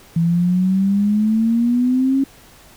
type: exponential sweep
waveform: sine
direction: up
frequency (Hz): 164.81 to 274.2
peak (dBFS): -13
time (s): 0.16-2.24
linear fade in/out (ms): 5
effects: pink hiss -46 dBFS RMS until 2.76 s